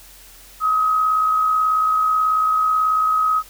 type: tone with amplitude modulation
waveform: sine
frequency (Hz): 1268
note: D#6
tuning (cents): +32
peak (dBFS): -13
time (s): 0.6-3.43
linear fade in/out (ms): 50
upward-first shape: sine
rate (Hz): 58.3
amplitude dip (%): 35
effects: added 43 Hz sine -48 dBFS peak until 3.49 s + white hiss -45 dBFS RMS until 3.49 s